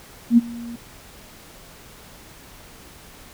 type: tone with ADSR envelope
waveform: sine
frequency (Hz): 235.4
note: A#3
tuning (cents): +17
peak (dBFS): -7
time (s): 0.3-0.76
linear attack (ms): 76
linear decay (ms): 24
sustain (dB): -23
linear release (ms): 7
effects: pink hiss -45 dBFS RMS until 3.33 s